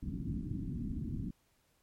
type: low-pass noise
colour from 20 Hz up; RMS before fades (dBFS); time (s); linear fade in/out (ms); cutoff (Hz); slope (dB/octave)
white; -38; 0.02-1.31; 10; 280; 48
effects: pink hiss -73 dBFS RMS until 1.82 s + MP3 64 kbps